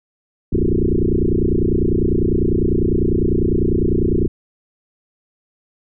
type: tone with frequency modulation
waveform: sine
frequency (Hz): 171.7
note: F3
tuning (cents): -29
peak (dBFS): -13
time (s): 0.52-4.28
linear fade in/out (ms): 10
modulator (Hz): 30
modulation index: 7.6
effects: none